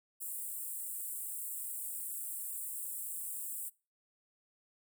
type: high-pass noise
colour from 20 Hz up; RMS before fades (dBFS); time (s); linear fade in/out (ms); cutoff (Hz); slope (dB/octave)
pink; -41; 0.2-3.7; 20; 7800; 96
effects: noise-tail reverb RT60 0.3 s tail -22 dB re dry